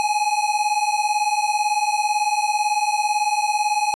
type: beating tone pair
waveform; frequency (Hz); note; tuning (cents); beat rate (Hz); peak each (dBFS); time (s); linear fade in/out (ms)
square; 830.6 / 848.6; G#5 / G#5; 0 / +37; 18; -22; 0-3.94; 0
effects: resampled to 24000 Hz